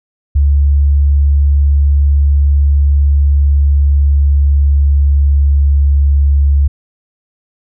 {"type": "tone with pitch glide", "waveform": "sine", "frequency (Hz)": [71.1, 70.53], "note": ["C#2", "C#2"], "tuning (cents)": [45, 31], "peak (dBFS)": -6, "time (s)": [0.35, 6.68], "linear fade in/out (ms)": 10, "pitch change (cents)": -14, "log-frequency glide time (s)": [2.97, 5.91], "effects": []}